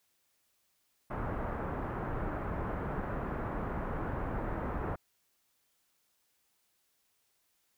pink low-pass noise, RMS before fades -36 dBFS, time 1.1-4.96 s, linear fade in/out 10 ms, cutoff 1500 Hz, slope 24 dB/octave, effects white hiss -75 dBFS RMS until 7.77 s

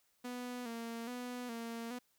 sawtooth tone with vibrato, 238.7 Hz, A#3, 41 cents sharp, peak -37 dBFS, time 0.24-1.99 s, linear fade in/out 10 ms, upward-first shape square, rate 1.2 Hz, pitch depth 58 cents each way, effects white hiss -75 dBFS RMS until 2.18 s

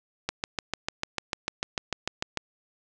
click train, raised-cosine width 0.2 ms, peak -10 dBFS, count 15, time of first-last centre 0.29-2.373 s, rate 6.72 Hz, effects resampled to 24000 Hz + 8-bit

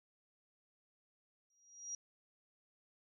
sine tone with exponential growth, 5730 Hz, F8, 44 cents sharp, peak -38 dBFS, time 1.5-1.95 s, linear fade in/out 2 ms, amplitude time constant 97 ms, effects none

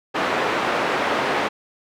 pink band-pass noise, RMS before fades -22 dBFS, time 0.14-1.49 s, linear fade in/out 20 ms, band 370 to 2200 Hz, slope 12 dB/octave, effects none

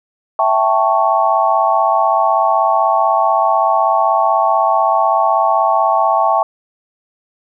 sine chord, A dominant seventh, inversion second, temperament equal, 659.3 / 784 / 880 / 1108.7 Hz, E5 / G5 / A5 / C#6, 0 / 0 / 0 / 0 cents, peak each -16 dBFS, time 0.39-6.43 s, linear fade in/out 2 ms, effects none

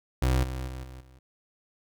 30% pulse tone with level steps, 64.2 Hz, C2, 32 cents flat, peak -19 / -29 / -33 / -39 / -49 dBFS, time 0.22-1.19 s, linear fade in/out 5 ms, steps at 0.43 / 0.67 / 0.83 / 1 s, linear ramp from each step 10 ms, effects none

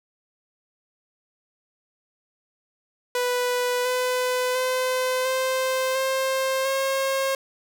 sawtooth tone with pitch steps, 493.9 / 502.5 / 511.3 / 520.3 / 529.3 / 538.6 Hz, B4 / B4 / C5 / C5 / C5 / C#5, 0 / +30 / -40 / -10 / +20 / -50 cents, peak -18 dBFS, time 3.15-7.35 s, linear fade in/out 2 ms, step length 700 ms, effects none

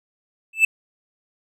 triangle tone with exponential growth, 2637 Hz, E7, in tune, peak -6 dBFS, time 0.53-0.65 s, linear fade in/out 5 ms, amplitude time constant 26 ms, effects none

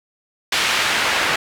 pink noise with band-pass filter sweep, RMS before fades -19 dBFS, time 0.52-1.36 s, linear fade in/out 5 ms, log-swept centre 2800 to 1700 Hz, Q 0.85, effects none

